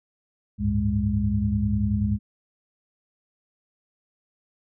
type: tone cluster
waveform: sine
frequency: 69.2 / 97.7 / 108 / 205.9 Hz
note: C#2 / G2 / A2 / G#3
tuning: -2 / -5 / -32 / -15 cents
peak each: -28 / -26 / -28 / -24 dBFS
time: 0.58-2.19 s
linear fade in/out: 50 ms
effects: none